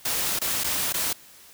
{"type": "noise with dropouts", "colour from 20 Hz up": "white", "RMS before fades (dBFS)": -26, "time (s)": [0.05, 1.13], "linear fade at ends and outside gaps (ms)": 5, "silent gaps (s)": [[0.39, 0.414], [0.637, 0.642], [0.926, 0.94]], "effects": ["white hiss -50 dBFS RMS until 1.53 s"]}